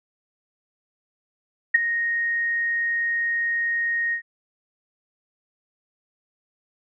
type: tone with ADSR envelope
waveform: sine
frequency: 1864.7 Hz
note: A#6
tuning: in tune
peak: -9 dBFS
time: 1.74-4.22 s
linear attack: 10 ms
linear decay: 16 ms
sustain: -12 dB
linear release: 91 ms
effects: none